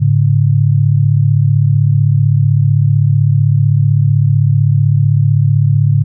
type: tone pair together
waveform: sine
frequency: 106.75 / 142.5 Hz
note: G#2 / C#3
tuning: +48 / +48 cents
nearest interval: perfect fourth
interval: 500 cents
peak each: -10 dBFS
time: 0-6.04 s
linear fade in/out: 20 ms
effects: none